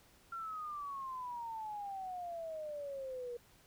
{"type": "exponential sweep", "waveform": "sine", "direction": "down", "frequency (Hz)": [1375, 474.5], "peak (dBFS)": -40, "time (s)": [0.32, 3.37], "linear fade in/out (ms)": 5, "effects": ["pink hiss -65 dBFS RMS until 3.66 s"]}